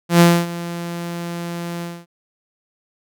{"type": "tone with ADSR envelope", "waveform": "sawtooth", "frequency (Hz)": 171.5, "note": "F3", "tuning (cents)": -31, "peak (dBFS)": -3, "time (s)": [0.09, 2.06], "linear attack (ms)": 110, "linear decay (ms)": 260, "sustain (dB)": -18, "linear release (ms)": 240, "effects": []}